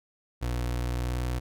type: tone with pitch glide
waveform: 30% pulse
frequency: 60.5 to 61.56 Hz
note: B1 to B1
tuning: -35 to -5 cents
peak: -25 dBFS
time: 0.41-1.4 s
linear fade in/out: 20 ms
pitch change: +30 cents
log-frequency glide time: 0.76-1.24 s
effects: none